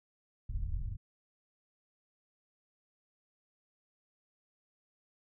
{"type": "low-pass noise", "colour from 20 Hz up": "pink", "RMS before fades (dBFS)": -36, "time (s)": [0.49, 0.97], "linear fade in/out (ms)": 5, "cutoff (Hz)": 110, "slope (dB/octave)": 24, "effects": []}